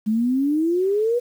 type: exponential sweep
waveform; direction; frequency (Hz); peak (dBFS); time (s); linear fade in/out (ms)
sine; up; 210 to 494.8; -17; 0.06-1.2; 20
effects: 8-bit